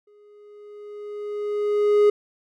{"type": "tone with exponential growth", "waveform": "triangle", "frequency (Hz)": 415.3, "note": "G#4", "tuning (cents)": 0, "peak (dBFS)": -10, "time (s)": [0.07, 2.1], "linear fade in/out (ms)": 5, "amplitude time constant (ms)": 440, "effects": []}